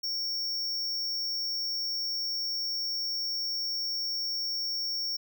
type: tone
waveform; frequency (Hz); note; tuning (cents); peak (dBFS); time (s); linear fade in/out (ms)
square; 5490; F8; -31; -30; 0.03-5.17; 10
effects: none